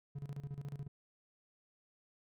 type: tone with tremolo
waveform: triangle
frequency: 141.4 Hz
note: C#3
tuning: 35 cents sharp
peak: -37 dBFS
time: 0.15-0.88 s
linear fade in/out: 10 ms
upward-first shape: square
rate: 14 Hz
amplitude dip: 80%
effects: none